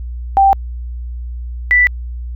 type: tone pair in turn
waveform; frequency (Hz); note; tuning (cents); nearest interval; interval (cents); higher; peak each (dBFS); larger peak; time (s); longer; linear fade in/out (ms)
sine; 784 / 1975.6; G5 / B6; 0 / 0; octave + major third; 1600; second; -6 / -7; first; 0.37-0.53 / 1.71-1.87; neither; 0
effects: added 60 Hz sine -22 dBFS peak until 2.35 s